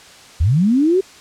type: linear sweep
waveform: sine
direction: up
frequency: 66.5 to 393.3 Hz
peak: -11 dBFS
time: 0.4-1.01 s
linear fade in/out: 10 ms
effects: white hiss -42 dBFS RMS until 1.2 s + low-pass 7000 Hz 12 dB/octave